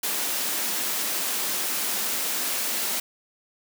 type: high-pass noise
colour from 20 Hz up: white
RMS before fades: -27 dBFS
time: 0.03-3 s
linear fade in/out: 5 ms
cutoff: 180 Hz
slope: 48 dB/octave
effects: none